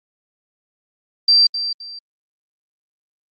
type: tone with echo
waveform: sine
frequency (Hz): 4699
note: D8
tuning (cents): 0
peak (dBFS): -9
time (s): 1.28-1.47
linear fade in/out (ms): 5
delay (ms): 260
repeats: 2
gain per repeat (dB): -11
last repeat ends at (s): 1.99
effects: Opus 32 kbps